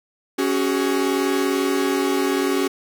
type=chord; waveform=45% pulse; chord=C# suspended fourth; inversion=none; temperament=equal with one note detuned; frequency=277.2 / 374.7 / 415.3 Hz; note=C#4 / F#4 / G#4; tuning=0 / +22 / 0 cents; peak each=-22 / -22 / -26 dBFS; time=0.38-2.68 s; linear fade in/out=10 ms; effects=none